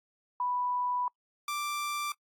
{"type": "tone pair in turn", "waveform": ["sine", "sawtooth"], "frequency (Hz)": [987.8, 1176.9], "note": ["B5", "D6"], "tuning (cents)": [0, 3], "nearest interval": "minor third", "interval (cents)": 303, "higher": "second", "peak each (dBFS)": -28, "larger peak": "neither", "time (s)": [[0.4, 1.08], [1.48, 2.12]], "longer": "first", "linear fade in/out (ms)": 2, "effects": ["noise-tail reverb RT60 0.1 s tail -26 dB re dry", "AAC 64 kbps"]}